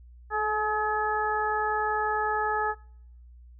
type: harmonic tone with a mistuned harmonic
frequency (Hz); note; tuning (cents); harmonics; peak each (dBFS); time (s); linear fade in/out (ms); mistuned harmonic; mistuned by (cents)
425.4; G#4; +42; 1 / 2 / 3 / 4; -32 / -28 / -30 / -31; 0.3-2.75; 50; 1; +20
effects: noise-tail reverb RT60 0.7 s tail -25 dB re dry + added 60 Hz sine -47 dBFS peak until 3.59 s